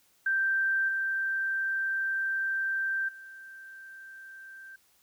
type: tone with level steps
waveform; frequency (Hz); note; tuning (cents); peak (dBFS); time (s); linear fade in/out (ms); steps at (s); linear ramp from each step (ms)
sine; 1568; G6; 0; -24 / -27 / -44; 0.26-4.76; 5; 0.88 / 3.08; 10
effects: white hiss -66 dBFS RMS until 5.02 s